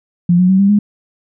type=tone with pitch steps; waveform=sine; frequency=174.61 / 182.13 / 189.97 / 198.16 / 206.7 Hz; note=F3 / F#3 / F#3 / G3 / G#3; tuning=0 / -27 / +46 / +19 / -8 cents; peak=-7 dBFS; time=0.29-0.79 s; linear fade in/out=5 ms; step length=100 ms; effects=none